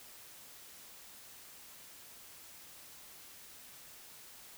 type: silence
effects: white hiss -54 dBFS RMS until 4.57 s